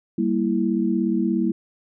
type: chord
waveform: sine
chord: E diminished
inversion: first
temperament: equal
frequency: 196 / 233.1 / 329.6 Hz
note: G3 / Bb3 / E4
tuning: 0 / 0 / 0 cents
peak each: -23 dBFS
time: 0.18-1.52 s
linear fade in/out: 5 ms
effects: none